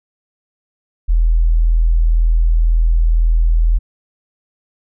sine tone, 40.99 Hz, E1, 9 cents flat, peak -9 dBFS, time 1.08-3.79 s, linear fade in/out 20 ms, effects none

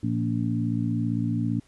harmonic tone with a mistuned harmonic, 57.8 Hz, A#1, 14 cents flat, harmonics 2 / 3 / 4 / 5, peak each -27 / -31 / -28 / -30 dBFS, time 0.03-1.6 s, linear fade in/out 5 ms, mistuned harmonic 5, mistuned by -16 cents, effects pink hiss -61 dBFS RMS until 1.67 s + resampled to 24000 Hz

